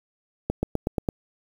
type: accelerating click train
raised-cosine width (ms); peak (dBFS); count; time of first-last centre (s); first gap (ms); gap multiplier
2; -10; 6; 0.5-1.088; 130; 0.95
effects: 7-bit

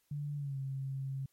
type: tone with pitch glide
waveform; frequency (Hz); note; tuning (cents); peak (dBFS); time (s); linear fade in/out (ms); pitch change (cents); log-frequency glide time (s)
sine; 145.7 to 135.16; D3 to C#3; -13 to -43; -35; 0.11-1.26; 5; -130; 0.36-0.58
effects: white hiss -75 dBFS RMS until 1.32 s + MP3 64 kbps

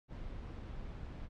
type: noise with amplitude modulation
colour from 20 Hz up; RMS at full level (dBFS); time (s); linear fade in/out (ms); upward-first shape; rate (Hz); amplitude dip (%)
brown; -43; 0.08-1.29; 50; sine; 140; 25
effects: low-pass 4000 Hz 12 dB/octave + MP3 96 kbps

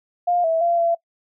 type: tone with pitch steps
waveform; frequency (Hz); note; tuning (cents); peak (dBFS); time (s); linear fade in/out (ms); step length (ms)
sine; 705 / 653 / 686 / 677; F5 / E5 / F5 / E5; +16 / -17 / -31 / +46; -16; 0.27-0.95; 10; 170
effects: noise-tail reverb RT60 0.1 s tail -21 dB re dry

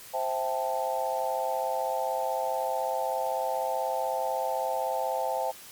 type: chord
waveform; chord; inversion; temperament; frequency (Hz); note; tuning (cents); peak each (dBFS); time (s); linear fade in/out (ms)
sine; A minor seventh; first; equal; 523.3 / 659.3 / 784 / 880; C5 / E5 / G5 / A5; 0 / 0 / 0 / 0; -32; 0.13-5.52; 20
effects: white hiss -47 dBFS RMS until 5.71 s + MP3 96 kbps

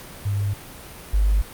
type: tone pair in turn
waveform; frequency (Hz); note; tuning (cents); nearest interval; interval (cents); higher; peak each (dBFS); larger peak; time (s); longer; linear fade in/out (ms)
sine; 100.8 / 50.4; G2 / G1; +49 / +49; octave; 1200; first; -20 / -15; second; 0.25-0.54 / 1.13-1.42; neither; 10
effects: pink hiss -40 dBFS RMS until 1.53 s + Opus 48 kbps

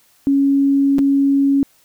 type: tone with dropouts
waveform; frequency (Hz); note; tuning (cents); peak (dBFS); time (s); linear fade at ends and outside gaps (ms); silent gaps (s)
sine; 277.2; C#4; 0; -11; 0.27-1.63; 0; 0.984-0.99
effects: white hiss -55 dBFS RMS until 1.84 s

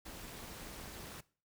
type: noise with amplitude modulation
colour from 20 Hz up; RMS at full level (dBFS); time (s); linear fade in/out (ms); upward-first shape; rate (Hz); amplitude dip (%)
pink; -45; 0.05-1.21; 10; sine; 269; 75
effects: noise-tail reverb RT60 0.4 s tail -20 dB re dry

